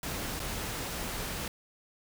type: noise with dropouts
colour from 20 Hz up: pink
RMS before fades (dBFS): -36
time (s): 0.03-1.48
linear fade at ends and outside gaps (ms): 2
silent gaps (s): 0.395-0.4
effects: none